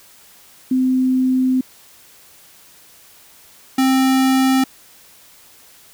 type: tone pair in turn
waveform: sine / square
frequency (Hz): 257.8 / 263.4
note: C4 / C4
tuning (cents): -26 / +12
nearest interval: unison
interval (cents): 38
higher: second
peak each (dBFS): -13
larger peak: neither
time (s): 0.71-1.61 / 3.78-4.64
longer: first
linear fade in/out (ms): 5
effects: white hiss -47 dBFS RMS until 5.93 s